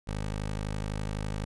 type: tone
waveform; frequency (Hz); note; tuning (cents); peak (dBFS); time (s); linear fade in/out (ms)
15% pulse; 51.91; G#1; 0; -25; 0.07-1.45; 10
effects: resampled to 24000 Hz